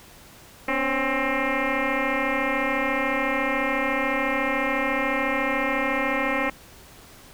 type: tone with frequency modulation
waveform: sine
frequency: 784 Hz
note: G5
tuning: in tune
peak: -21 dBFS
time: 0.68-6.5 s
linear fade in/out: 5 ms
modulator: 267 Hz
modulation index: 6
effects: pink hiss -48 dBFS RMS until 7.33 s